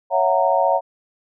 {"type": "chord", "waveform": "sine", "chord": "F# dominant seventh", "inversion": "second", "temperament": "just", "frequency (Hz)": [555, 666, 740, 925], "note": ["C#5", "E5", "F#5", "A#5"], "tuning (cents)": [2, 18, 0, -14], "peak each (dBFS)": -20, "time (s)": [0.1, 0.81], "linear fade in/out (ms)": 50, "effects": []}